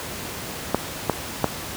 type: clicks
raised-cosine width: 1 ms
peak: -3 dBFS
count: 3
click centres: 0.746 / 1.097 / 1.443 s
effects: pink hiss -32 dBFS RMS until 1.76 s + high-pass 80 Hz 12 dB/octave